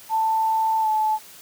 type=tone with pitch glide; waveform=sine; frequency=886 to 865.8 Hz; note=A5 to A5; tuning=+12 to -28 cents; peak=-18 dBFS; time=0.09-1.19 s; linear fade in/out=50 ms; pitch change=-40 cents; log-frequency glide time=0.81-0.88 s; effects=white hiss -45 dBFS RMS until 1.41 s + high-pass 80 Hz 12 dB/octave